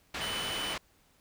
white low-pass noise, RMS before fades -37 dBFS, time 0.14-0.78 s, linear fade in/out 5 ms, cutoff 3000 Hz, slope 12 dB/octave
square tone, 3013 Hz, F#7, 31 cents sharp, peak -36 dBFS, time 0.2-0.75 s, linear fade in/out 20 ms
effects pink hiss -66 dBFS RMS until 1.2 s

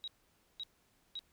sine tone bursts, 3836 Hz, A#7, 49 cents sharp, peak -39 dBFS, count 3, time 0.04-1.191 s, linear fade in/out 0 ms, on 37 ms, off 520 ms, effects pink hiss -72 dBFS RMS until 1.32 s

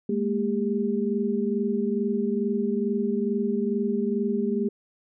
sine tone cluster, 206.3 / 228.6 / 401.2 Hz, G#3 / A#3 / G4, -11 / -34 / +40 cents, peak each -27 dBFS, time 0.09-4.69 s, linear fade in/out 5 ms, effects none

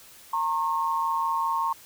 sine tone pair together, 917 / 1082 Hz, A#5 / C#6, -29 / -42 cents, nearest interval minor third, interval 287 cents, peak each -26 dBFS, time 0.33-1.73 s, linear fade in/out 5 ms, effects white hiss -50 dBFS RMS until 1.85 s

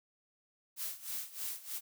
blue noise with tremolo, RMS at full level -38 dBFS, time 0.76-1.81 s, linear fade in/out 50 ms, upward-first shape sine, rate 3.2 Hz, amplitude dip 85%, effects none

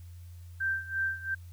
sine tone with tremolo, 1568 Hz, G6, in tune, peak -26 dBFS, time 0.6-1.35 s, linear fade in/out 10 ms, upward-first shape sine, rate 2.9 Hz, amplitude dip 85%, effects added 87 Hz sine -44 dBFS peak until 1.52 s + white hiss -64 dBFS RMS until 1.52 s

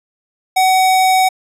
square tone, 752 Hz, F#5, 28 cents sharp, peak -10 dBFS, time 0.56-1.29 s, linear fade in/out 10 ms, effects resampled to 32000 Hz

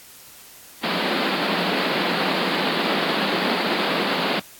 pink band-pass noise, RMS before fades -23 dBFS, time 0.83-4.4 s, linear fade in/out 10 ms, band 170 to 4700 Hz, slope 96 dB/octave, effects white hiss -45 dBFS RMS until 4.59 s + AAC 64 kbps

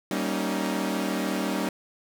sawtooth chord, Eb dominant seventh, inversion first, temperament equal with one note detuned, 193.19 / 233.1 / 277.2 / 311.1 Hz, G3 / Bb3 / Db4 / Eb4, -25 / 0 / 0 / 0 cents, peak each -26 / -28 / -28 / -28 dBFS, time 0.11-1.69 s, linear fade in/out 2 ms, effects none

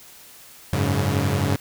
sawtooth chord, F# suspended second, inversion none, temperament equal with one note detuned, 92.5 / 103.83 / 140.36 Hz, F#2 / G#2 / C#3, 0 / 0 / +22 cents, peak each -20 dBFS, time 0.73-1.56 s, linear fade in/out 0 ms, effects white hiss -46 dBFS RMS until 1.6 s

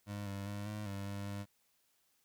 25% pulse tone with pitch steps, 102.4 / 99.2 / 102.1 / 105.5 / 99.2 / 100.2 / 100.8 Hz, G#2 / G2 / G#2 / G#2 / G2 / G2 / G2, -24 / +21 / -29 / +28 / +21 / +38 / +49 cents, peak -36 dBFS, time 0.06-1.46 s, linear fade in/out 50 ms, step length 200 ms, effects white hiss -75 dBFS RMS until 2.24 s

